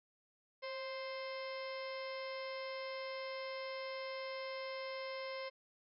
harmonic tone with a mistuned harmonic, 523 Hz, C5, 1 cent flat, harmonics 1 / 2 / 3 / 4 / 5 / 6 / 7 / 8 / 9 / 10, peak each -43 / -49 / -57 / -49 / -58 / -57 / -63 / -57 / -62 / -55 dBFS, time 0.62-5.5 s, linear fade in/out 20 ms, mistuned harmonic 1, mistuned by +33 cents, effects none

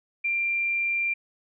sine tone, 2375 Hz, D7, 19 cents sharp, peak -23 dBFS, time 0.24-1.14 s, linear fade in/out 10 ms, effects none

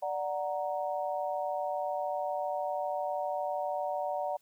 sine chord, D augmented, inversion none, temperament equal, 587.3 / 740 / 932.3 Hz, D5 / F#5 / A#5, 0 / 0 / 0 cents, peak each -34 / -34 / -38 dBFS, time 0.02-4.37 s, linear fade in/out 10 ms, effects white hiss -70 dBFS RMS until 4.41 s

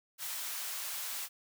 white high-pass noise, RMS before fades -39 dBFS, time 0.18-1.29 s, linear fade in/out 50 ms, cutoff 850 Hz, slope 12 dB/octave, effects none

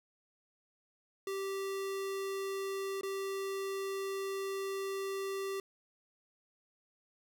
square tone with dropouts, 390 Hz, G4, 9 cents flat, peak -36 dBFS, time 1.27-5.6 s, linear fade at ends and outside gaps 2 ms, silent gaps 3.011-3.032 s, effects none

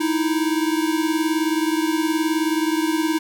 square beating tone pair, 312.3 / 331.3 Hz, D#4 / E4, +7 / +9 cents, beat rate 19 Hz, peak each -21 / -24 dBFS, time 0-3.19 s, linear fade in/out 10 ms, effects none

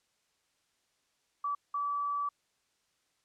sine tone bursts at uneven times, 1152 Hz, D6, 34 cents flat, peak -30 dBFS, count 2, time 1.44-1.55 / 1.74-2.29 s, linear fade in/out 5 ms, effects white hiss -75 dBFS RMS until 3.24 s + low-pass 8000 Hz 12 dB/octave

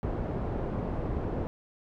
pink low-pass noise, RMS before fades -32 dBFS, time 0.03-1.47 s, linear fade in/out 0 ms, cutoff 680 Hz, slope 12 dB/octave, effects none

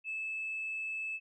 sine tone, 2614 Hz, E7, 15 cents flat, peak -34 dBFS, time 0.04-1.2 s, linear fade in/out 50 ms, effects tanh soft clip ceiling -30 dBFS

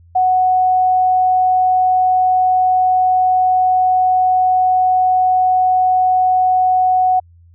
sine tone, 740 Hz, F#5, in tune, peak -10 dBFS, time 0.15-7.2 s, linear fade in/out 10 ms, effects added 85 Hz sine -43 dBFS peak until 7.54 s

